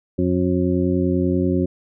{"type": "harmonic tone", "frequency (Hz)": 90.2, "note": "F#2", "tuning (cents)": -44, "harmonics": [1, 2, 3, 4, 6], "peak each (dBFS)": [-24, -22, -21, -22, -29], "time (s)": [0.18, 1.66], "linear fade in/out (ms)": 10, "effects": []}